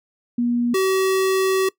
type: tone pair in turn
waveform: sine / square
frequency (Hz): 239.8 / 380.7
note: A#3 / F#4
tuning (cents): +49 / +49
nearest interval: minor sixth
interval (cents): 800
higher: second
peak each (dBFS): -17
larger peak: neither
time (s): 0.38-0.74 / 0.74-1.69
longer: second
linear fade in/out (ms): 5
effects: noise-tail reverb RT60 0.1 s tail -21 dB re dry